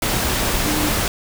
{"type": "tone in noise", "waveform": "sine", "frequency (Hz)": 302.1, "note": "D4", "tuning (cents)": 49, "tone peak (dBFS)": -21, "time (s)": [0.67, 0.89], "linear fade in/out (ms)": 2, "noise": "pink", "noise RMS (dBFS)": -20, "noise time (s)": [0.02, 1.08], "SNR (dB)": -4, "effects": []}